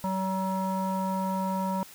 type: tone with low-pass filter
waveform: square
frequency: 189.8 Hz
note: F#3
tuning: 44 cents sharp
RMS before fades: -29 dBFS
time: 0.04-1.83 s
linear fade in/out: 0 ms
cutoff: 970 Hz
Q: 4.4
effects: white hiss -49 dBFS RMS until 1.94 s